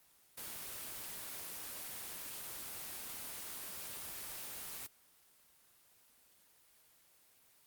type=noise; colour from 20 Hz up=white; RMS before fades=-45 dBFS; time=0.37-4.87 s; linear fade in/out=10 ms; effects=white hiss -67 dBFS RMS until 7.66 s + Opus 24 kbps